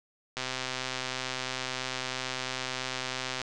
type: click train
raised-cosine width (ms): 0.2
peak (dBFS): -15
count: 394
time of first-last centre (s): 0.37-3.417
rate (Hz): 129
effects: resampled to 24000 Hz + 8-bit